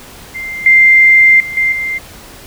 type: tone with level steps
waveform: sine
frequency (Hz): 2093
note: C7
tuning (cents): 0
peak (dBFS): -20 / -3 / -20 / -9 / -15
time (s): 0.34-1.99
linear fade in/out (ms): 20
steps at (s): 0.66 / 1.4 / 1.57 / 1.72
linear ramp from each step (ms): 2
effects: pink hiss -35 dBFS RMS until 2.46 s